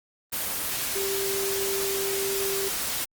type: tone in noise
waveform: sine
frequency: 392 Hz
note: G4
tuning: in tune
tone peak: -28 dBFS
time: 0.95-2.69 s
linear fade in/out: 10 ms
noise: white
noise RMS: -29 dBFS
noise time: 0.32-3.05 s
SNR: -2 dB
effects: Opus 24 kbps